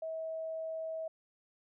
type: tone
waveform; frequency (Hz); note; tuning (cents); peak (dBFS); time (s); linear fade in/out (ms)
sine; 644; E5; -41; -36; 0.02-1.08; 5
effects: none